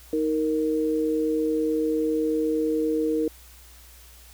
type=tone pair together; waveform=sine; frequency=313.4 / 464.7 Hz; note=D#4 / A#4; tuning=+13 / -5 cents; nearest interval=perfect fifth; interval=682 cents; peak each=-24 dBFS; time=0.13-3.28 s; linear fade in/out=2 ms; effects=added 60 Hz sine -49 dBFS peak until 4.33 s + white hiss -51 dBFS RMS until 4.33 s